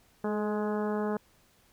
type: harmonic tone with a mistuned harmonic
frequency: 209.6 Hz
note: G#3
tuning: 16 cents sharp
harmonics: 1 / 2 / 3 / 4 / 5 / 6 / 7 / 8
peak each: -31 / -32 / -38 / -39 / -42 / -44 / -46 / -49 dBFS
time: 0.24-1.17 s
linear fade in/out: 2 ms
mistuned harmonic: 2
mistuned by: +23 cents
effects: pink hiss -64 dBFS RMS until 1.72 s